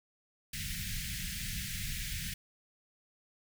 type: band-stop noise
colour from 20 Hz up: pink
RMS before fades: -38 dBFS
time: 0.53-2.34 s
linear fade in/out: 5 ms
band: 200 to 1700 Hz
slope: 48 dB/octave
effects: none